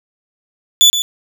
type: tone with echo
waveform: 30% pulse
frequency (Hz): 3469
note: A7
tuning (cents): -25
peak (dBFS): -3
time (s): 0.81-0.9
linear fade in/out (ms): 0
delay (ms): 120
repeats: 1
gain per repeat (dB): -9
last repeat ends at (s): 1.02
effects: none